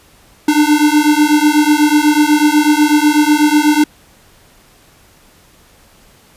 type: beating tone pair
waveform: square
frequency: 295.8 / 303.9 Hz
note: D4 / D#4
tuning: +13 / -41 cents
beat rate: 8.1 Hz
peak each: -12 / -12 dBFS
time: 0.48-3.84 s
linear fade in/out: 5 ms
effects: pink hiss -47 dBFS RMS until 6.36 s + resampled to 32000 Hz